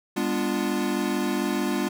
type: chord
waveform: square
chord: G# diminished seventh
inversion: none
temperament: equal with one note detuned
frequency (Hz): 202.4 / 246.9 / 293.7 / 349.2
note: G#3 / B3 / D4 / F4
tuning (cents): -44 / 0 / 0 / 0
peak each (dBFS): -30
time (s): 0.16-1.89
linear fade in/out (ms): 10
effects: none